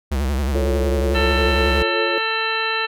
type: tone with vibrato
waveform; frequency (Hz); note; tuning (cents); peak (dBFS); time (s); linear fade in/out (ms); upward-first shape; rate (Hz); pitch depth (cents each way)
square; 68.6; C#2; -17; -19; 0.11-1.83; 10; sine; 11; 130
type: chord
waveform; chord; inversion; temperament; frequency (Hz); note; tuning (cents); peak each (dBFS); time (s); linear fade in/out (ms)
sine; F augmented; none; equal; 349.2 / 440 / 554.4; F4 / A4 / C#5; 0 / 0 / 0; -25; 0.55-2.18; 0
type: harmonic tone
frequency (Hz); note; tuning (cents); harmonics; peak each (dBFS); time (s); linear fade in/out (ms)
445.3; A4; +21; 1 / 2 / 3 / 4 / 5 / 6 / 7 / 9; -28 / -28 / -26 / -25 / -36 / -25 / -31 / -28; 1.14-2.87; 20
effects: none